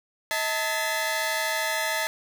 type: tone cluster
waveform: sawtooth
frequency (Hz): 637 / 892 / 1711 / 2032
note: D#5 / A5 / A6 / B6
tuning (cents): +41 / +23 / -49 / +49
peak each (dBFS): -27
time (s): 0.31-2.07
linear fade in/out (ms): 0
effects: 9-bit